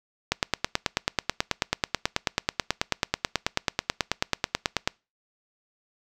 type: click train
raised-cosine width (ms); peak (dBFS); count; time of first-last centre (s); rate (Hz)
0.2; -4; 43; 0.32-4.875; 9.22
effects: noise-tail reverb RT60 0.3 s tail -26 dB re dry